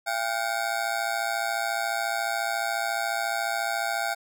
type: ring-modulated tone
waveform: 25% pulse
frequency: 740 Hz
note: F#5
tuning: in tune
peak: -19 dBFS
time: 0.06-4.15 s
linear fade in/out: 20 ms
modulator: 57.1 Hz
effects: none